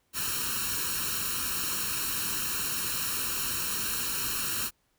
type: noise with comb filter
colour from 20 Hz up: white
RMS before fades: -31 dBFS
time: 0.13-4.71 s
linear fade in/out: 50 ms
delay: 0.72 ms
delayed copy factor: +0.85
effects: pink hiss -72 dBFS RMS until 4.98 s